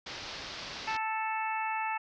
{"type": "low-pass noise", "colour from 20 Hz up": "white", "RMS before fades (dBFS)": -42, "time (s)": [0.06, 0.97], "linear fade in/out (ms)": 5, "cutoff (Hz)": 5400, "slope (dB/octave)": 48}
{"type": "harmonic tone", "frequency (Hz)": 440, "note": "A4", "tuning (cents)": 0, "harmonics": [2, 3, 4, 5, 6], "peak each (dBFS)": [-32, -39, -40, -41, -39], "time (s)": [0.87, 1.98], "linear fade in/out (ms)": 10}
{"effects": []}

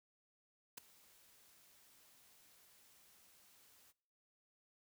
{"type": "noise with ADSR envelope", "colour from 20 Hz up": "white", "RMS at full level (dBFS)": -45, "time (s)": [0.77, 3.93], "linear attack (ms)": 10, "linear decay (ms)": 6, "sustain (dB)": -22, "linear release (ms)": 30, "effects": ["noise-tail reverb RT60 0.7 s tail -23 dB re dry"]}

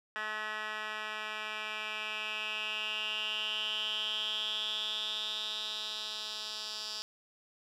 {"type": "tone with band-pass filter sweep", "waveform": "10% pulse", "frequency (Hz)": 214.6, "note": "A3", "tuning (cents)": -43, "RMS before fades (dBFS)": -37, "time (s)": [0.16, 7.02], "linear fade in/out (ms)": 0, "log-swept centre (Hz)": [1900, 4600], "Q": 6.7, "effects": []}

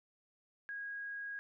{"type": "tone", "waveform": "sine", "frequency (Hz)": 1643, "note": "G#6", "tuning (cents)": -19, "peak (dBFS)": -40, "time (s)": [0.69, 1.39], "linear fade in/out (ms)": 0, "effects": []}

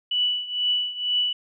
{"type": "tone with tremolo", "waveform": "sine", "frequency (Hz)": 2960, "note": "F#7", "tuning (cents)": 0, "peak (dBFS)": -18, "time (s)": [0.11, 1.33], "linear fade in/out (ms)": 5, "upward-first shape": "triangle", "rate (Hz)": 2.1, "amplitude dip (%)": 85, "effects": []}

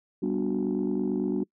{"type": "chord", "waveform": "sine", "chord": "G major seventh", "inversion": "none", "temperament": "just", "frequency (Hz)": [196, 245, 294, 367.5], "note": ["G3", "B3", "D4", "F#4"], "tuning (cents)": [0, -14, 2, -12], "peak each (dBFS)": -29, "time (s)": [0.22, 1.44], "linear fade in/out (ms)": 10, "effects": ["noise-tail reverb RT60 0.1 s tail -25 dB re dry", "tanh soft clip ceiling -19 dBFS"]}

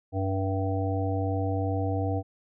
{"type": "harmonic tone with a mistuned harmonic", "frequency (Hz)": 96.4, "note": "G2", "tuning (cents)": -28, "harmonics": [1, 3, 5, 7, 8], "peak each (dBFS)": [-27, -32, -34, -35, -36], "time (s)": [0.12, 2.23], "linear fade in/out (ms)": 50, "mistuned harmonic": 7, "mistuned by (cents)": -16, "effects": []}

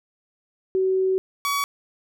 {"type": "tone pair in turn", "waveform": ["sine", "sawtooth"], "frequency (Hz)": [377.7, 1131.8], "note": ["F#4", "C#6"], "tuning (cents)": [36, 36], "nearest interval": "octave + perfect fifth", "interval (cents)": 1900, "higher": "second", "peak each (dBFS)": -18, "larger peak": "neither", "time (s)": [[0.75, 1.18], [1.45, 1.64]], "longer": "first", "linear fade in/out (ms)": 0, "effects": []}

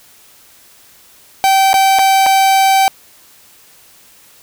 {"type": "tone with dropouts", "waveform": "45% pulse", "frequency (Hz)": 774, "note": "G5", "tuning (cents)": -22, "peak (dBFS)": -8, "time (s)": [1.44, 2.88], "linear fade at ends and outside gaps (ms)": 0, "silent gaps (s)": [[1.731, 1.741], [1.987, 1.992], [2.262, 2.265]], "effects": ["white hiss -45 dBFS RMS until 4.42 s"]}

